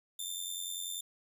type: tone with amplitude modulation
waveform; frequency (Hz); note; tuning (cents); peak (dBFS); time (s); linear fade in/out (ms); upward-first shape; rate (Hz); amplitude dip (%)
15% pulse; 3575; A7; +27; -27; 0.19-1.01; 5; sine; 90.2; 65
effects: none